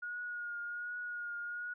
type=tone with vibrato; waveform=sine; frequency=1438 Hz; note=F#6; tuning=50 cents flat; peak=-38 dBFS; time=0.02-1.74 s; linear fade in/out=10 ms; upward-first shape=triangle; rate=1.3 Hz; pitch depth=28 cents each way; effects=none